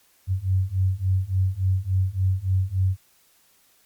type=beating tone pair; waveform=sine; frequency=92.5 / 96 Hz; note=F#2 / G2; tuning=0 / -36 cents; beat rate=3.5 Hz; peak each=-23 / -22 dBFS; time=0.27-2.97 s; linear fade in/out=50 ms; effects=white hiss -60 dBFS RMS until 3.85 s + MP3 96 kbps